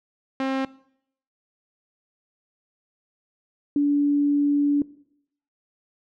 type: tone pair in turn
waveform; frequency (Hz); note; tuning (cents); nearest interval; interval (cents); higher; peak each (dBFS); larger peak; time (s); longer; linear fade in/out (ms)
sawtooth / sine; 266.6 / 288.1; C4 / D4; +33 / -33; minor second; 134; second; -19 / -17; second; 0.4-0.65 / 3.76-4.82; second; 2
effects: noise-tail reverb RT60 0.7 s tail -20 dB re dry + low-pass 3000 Hz 12 dB/octave